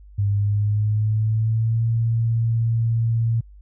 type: tone with pitch glide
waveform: sine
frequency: 100.9 to 114.57 Hz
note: G#2 to A#2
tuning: -49 to -30 cents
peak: -17 dBFS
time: 0.18-3.41 s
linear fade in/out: 10 ms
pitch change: +219 cents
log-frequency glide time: 0.28-1.85 s
effects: added 50 Hz sine -42 dBFS peak until 3.61 s